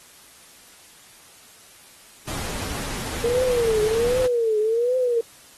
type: noise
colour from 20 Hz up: pink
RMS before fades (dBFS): -31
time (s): 2.27-4.27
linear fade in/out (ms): 10
type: tone with vibrato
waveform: sine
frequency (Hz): 466.3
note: A#4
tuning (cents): +1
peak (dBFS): -18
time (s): 3.24-5.21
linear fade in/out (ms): 5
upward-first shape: triangle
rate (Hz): 1.3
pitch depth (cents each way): 180
effects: white hiss -49 dBFS RMS until 5.57 s + AAC 32 kbps